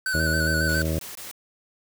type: band-stop noise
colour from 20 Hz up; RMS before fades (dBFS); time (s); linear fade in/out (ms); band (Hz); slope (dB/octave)
white; -44; 0.06-0.97; 0; 240 to 390; 96
type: tone with vibrato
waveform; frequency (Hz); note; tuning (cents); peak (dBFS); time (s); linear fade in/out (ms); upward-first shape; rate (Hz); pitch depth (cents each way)
square; 1500; F#6; +23; -24; 0.06-0.82; 2; square; 7.3; 35
type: harmonic tone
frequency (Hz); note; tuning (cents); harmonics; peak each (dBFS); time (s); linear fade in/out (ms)
79.6; D#2; +40; 1 / 2 / 3 / 4 / 5 / 6 / 7 / 8; -26 / -28 / -35 / -32 / -37 / -38 / -33 / -38; 0.14-0.99; 5
type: noise bursts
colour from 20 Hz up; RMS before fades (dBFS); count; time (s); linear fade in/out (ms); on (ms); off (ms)
white; -38; 4; 0.69-1.313; 0; 140; 21
effects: none